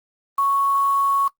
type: tone with quantisation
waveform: sine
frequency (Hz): 1108.7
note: C#6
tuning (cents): 0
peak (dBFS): -16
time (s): 0.38-1.28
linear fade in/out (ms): 5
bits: 6
effects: noise-tail reverb RT60 0.1 s tail -19 dB re dry + Opus 24 kbps